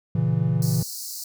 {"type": "chord", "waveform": "triangle", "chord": "A# diminished", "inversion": "none", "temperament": "equal", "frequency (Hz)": [116.54, 138.59, 164.81], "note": ["A#2", "C#3", "E3"], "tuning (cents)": [0, 0, 0], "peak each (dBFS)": [-22, -22, -21], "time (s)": [0.15, 0.83], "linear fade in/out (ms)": 5}
{"type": "high-pass noise", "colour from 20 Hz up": "pink", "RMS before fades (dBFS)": -34, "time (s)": [0.62, 1.24], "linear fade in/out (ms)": 2, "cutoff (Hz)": 4300, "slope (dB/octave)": 96}
{"effects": []}